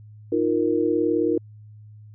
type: chord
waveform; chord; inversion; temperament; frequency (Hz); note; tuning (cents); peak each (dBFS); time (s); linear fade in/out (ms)
sine; Eb suspended second; none; just; 311.1 / 350 / 466.7; Eb4 / F4 / Bb4; 0 / +4 / +2; -23; 0.32-1.38; 5
effects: added 106 Hz sine -42 dBFS peak until 2.14 s